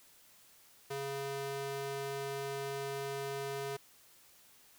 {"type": "tone with high-pass filter", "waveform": "square", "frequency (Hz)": 138.59, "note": "C#3", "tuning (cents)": 0, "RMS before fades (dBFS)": -39, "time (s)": [0.9, 3.77], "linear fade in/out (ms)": 10, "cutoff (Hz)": 330, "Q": 1.3, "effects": ["white hiss -62 dBFS RMS until 4.78 s"]}